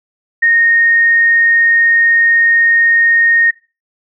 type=tone; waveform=sine; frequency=1852 Hz; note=A#6; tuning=12 cents flat; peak=-7 dBFS; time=0.42-3.51 s; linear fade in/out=10 ms; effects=noise-tail reverb RT60 0.3 s tail -19 dB re dry